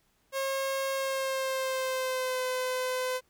sawtooth tone with pitch glide, 540 to 509.7 Hz, C#5 to C5, -45 to -45 cents, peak -25 dBFS, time 0.32-3.21 s, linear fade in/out 50 ms, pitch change -100 cents, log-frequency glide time 0.95-2.43 s, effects pink hiss -70 dBFS RMS until 3.29 s

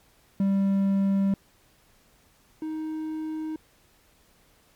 triangle tone pair in turn, 196 / 313.4 Hz, G3 / D#4, 0 / +13 cents, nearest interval minor sixth, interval 813 cents, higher second, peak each -18 / -27 dBFS, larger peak first, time 0.4-1.34 / 2.62-3.56 s, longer neither, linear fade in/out 2 ms, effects pink hiss -61 dBFS RMS until 4.75 s + MP3 96 kbps

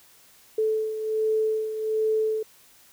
sine beating tone pair, 436.2 / 437.5 Hz, A4 / A4, -15 / -10 cents, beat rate 1.3 Hz, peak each -23 / -30 dBFS, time 0.58-2.43 s, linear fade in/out 5 ms, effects white hiss -55 dBFS RMS until 2.92 s

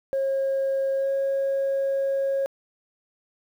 sine tone with pitch glide, 541 to 546 Hz, C#5 to C#5, -42 to -26 cents, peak -20 dBFS, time 0.13-2.46 s, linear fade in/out 0 ms, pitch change +16 cents, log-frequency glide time 0.96-1.09 s, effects tanh soft clip ceiling -19 dBFS + 9-bit

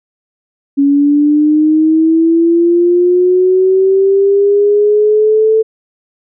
sine linear sweep, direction up, 278.4 to 442.7 Hz, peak -6 dBFS, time 0.77-5.63 s, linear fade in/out 20 ms, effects none

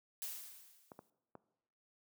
blue noise with exponential decay, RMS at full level -41 dBFS, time 0.22-1.1 s, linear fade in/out 1 ms, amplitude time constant 190 ms
clicks, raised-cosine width 1 ms, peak -36 dBFS, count 3, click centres 0.918 / 0.991 / 1.353 s
effects noise-tail reverb RT60 0.9 s tail -19 dB re dry + high-pass 150 Hz 12 dB/octave

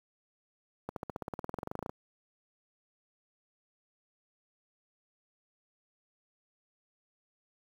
accelerating click train, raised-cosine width 1 ms, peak -22 dBFS, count 21, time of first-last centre 0.89-1.894 s, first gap 72 ms, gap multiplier 0.96, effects high-pass 80 Hz 12 dB/octave + 9-bit

